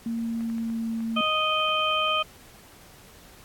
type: tone with pitch glide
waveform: sine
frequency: 230 to 226.6 Hz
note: A#3 to A#3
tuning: -23 to -49 cents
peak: -26 dBFS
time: 0.06-1.21 s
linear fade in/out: 2 ms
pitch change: -26 cents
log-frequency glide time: 0.19-0.95 s
type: clicks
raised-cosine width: 0.5 ms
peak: -32 dBFS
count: 9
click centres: 0.408 / 0.5 / 0.582 / 0.701 / 1.005 / 1.603 / 1.69 / 1.91 / 2.083 s
type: harmonic tone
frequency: 622.3 Hz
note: D#5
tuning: in tune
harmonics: 1 / 2 / 4 / 5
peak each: -30 / -25 / -29 / -27 dBFS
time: 1.16-2.23 s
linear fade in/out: 10 ms
effects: pink hiss -51 dBFS RMS until 3.44 s + AAC 64 kbps